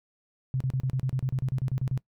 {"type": "tone bursts", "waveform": "sine", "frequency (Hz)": 130.8, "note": "C3", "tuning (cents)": 0, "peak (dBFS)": -24, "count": 15, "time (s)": [0.54, 1.976], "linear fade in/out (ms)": 0, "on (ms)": 64, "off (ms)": 34, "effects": ["noise-tail reverb RT60 0.1 s tail -21 dB re dry"]}